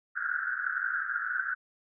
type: band-pass noise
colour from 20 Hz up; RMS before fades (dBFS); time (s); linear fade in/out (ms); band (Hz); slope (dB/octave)
white; -32; 0.15-1.55; 20; 1400 to 1600; 96
effects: none